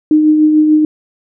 sine tone with tremolo, 306.8 Hz, D#4, 24 cents flat, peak -4 dBFS, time 0.11-0.85 s, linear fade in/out 2 ms, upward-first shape triangle, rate 6.8 Hz, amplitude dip 40%, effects none

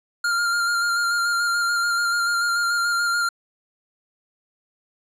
square tone with vibrato, 1400 Hz, F6, 4 cents sharp, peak -20 dBFS, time 0.24-3.29 s, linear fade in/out 5 ms, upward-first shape square, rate 6.9 Hz, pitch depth 18 cents each way, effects low-pass 10000 Hz 12 dB/octave

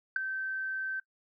sine tone with ADSR envelope, 1548 Hz, G6, 22 cents flat, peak -21 dBFS, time 0.16-1 s, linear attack 3 ms, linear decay 8 ms, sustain -11 dB, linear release 6 ms, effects noise-tail reverb RT60 0.1 s tail -21 dB re dry + tanh soft clip ceiling -18 dBFS

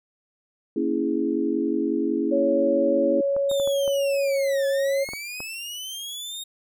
sine chord, A# half-diminished seventh, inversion none, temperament equal with one note detuned, 233.1 / 278.8 / 329.6 / 415.3 Hz, A#3 / C#4 / E4 / G#4, 0 / +10 / 0 / 0 cents, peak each -29 / -26 / -25 / -28 dBFS, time 0.76-3.21 s, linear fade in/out 5 ms
sine tone with pitch glide, 557 to 550.3 Hz, C#5 to C#5, +8 to -13 cents, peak -20 dBFS, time 2.31-5.05 s, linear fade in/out 20 ms, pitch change -21 cents, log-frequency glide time 4.25-4.31 s
clicks, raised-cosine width 1 ms, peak -22 dBFS, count 8, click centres 3.365 / 3.514 / 3.599 / 3.675 / 3.878 / 5.089 / 5.135 / 5.404 s
sawtooth linear two-way sweep, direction down then up, 3729 to 1702 to 3729 Hz, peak -29 dBFS, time 3.49-6.44 s, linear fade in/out 10 ms, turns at 4.67 s
effects none

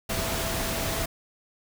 sine tone in noise, 661 Hz, E5, 5 cents sharp, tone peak -36 dBFS, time 0.09-1.06 s, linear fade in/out 10 ms, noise pink, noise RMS -29 dBFS, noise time 0.09-1.06 s, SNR -10 dB, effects none

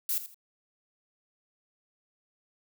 violet noise with echo, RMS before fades -29 dBFS, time 0.09-0.18 s, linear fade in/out 2 ms, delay 82 ms, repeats 2, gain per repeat -12 dB, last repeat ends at 0.344 s, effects none

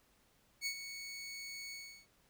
20% pulse tone with ADSR envelope, 2221 Hz, C#7, 3 cents sharp, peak -29 dBFS, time 0.61-2.07 s, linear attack 52 ms, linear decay 78 ms, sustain -10 dB, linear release 350 ms, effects pink hiss -71 dBFS RMS until 2.29 s

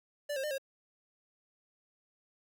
square tone with pitch steps, 584 / 535 / 603 / 541 Hz, D5 / C5 / D5 / C#5, -10 / +38 / +46 / -42 cents, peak -34 dBFS, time 0.29-0.582 s, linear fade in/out 10 ms, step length 73 ms, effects 11-bit

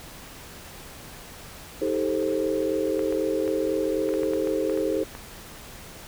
sine chord, A half-diminished seventh, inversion second, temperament just, 316.8 / 396 / 440 / 528 Hz, Eb4 / G4 / A4 / C5, +31 / +18 / 0 / +16 cents, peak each -28 dBFS, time 1.81-5.04 s, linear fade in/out 10 ms
clicks, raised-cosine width 0.5 ms, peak -22 dBFS, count 11, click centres 2.993 / 3.125 / 3.478 / 4.09 / 4.139 / 4.233 / 4.335 / 4.473 / 4.697 / 4.775 / 5.151 s
effects pink hiss -43 dBFS RMS until 6.07 s

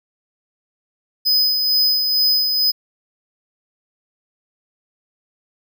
square tone with tremolo, 5020 Hz, D#8, 15 cents sharp, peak -13 dBFS, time 1.25-2.72 s, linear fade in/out 20 ms, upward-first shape sine, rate 2.2 Hz, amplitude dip 40%, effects none

